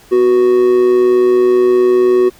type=tone with amplitude modulation; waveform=triangle; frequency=370 Hz; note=F#4; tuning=in tune; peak=-3 dBFS; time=0.11-2.3 s; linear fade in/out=20 ms; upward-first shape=sine; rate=119 Hz; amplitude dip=50%; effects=pink hiss -44 dBFS RMS until 2.39 s